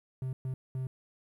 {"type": "tone bursts at uneven times", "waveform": "triangle", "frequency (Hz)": 130, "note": "C3", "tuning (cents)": -11, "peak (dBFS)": -30, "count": 3, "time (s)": [[0.22, 0.33], [0.45, 0.54], [0.75, 0.87]], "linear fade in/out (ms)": 2, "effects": ["12-bit"]}